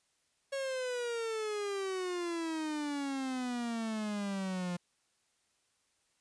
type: exponential sweep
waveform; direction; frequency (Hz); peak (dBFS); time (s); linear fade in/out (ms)
45% pulse; down; 553 to 174.61; -34; 0.52-4.77; 10
effects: white hiss -75 dBFS RMS until 6.2 s + resampled to 22050 Hz